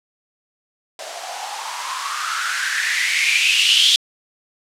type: noise with band-pass filter sweep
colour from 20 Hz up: violet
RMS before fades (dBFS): -19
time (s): 0.99-3.96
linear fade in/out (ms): 2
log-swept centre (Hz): 610 to 3400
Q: 7.2
effects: low-pass 7000 Hz 12 dB/octave